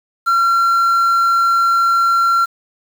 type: tone with quantisation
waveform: triangle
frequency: 1367 Hz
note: F6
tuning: 37 cents flat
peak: -9 dBFS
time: 0.26-2.46 s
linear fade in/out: 20 ms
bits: 6
effects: none